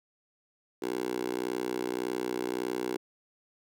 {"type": "tone with high-pass filter", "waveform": "10% pulse", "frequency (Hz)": 61.74, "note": "B1", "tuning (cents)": 0, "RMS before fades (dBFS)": -33, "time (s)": [0.82, 2.97], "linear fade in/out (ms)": 5, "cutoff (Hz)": 370, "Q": 2.9, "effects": []}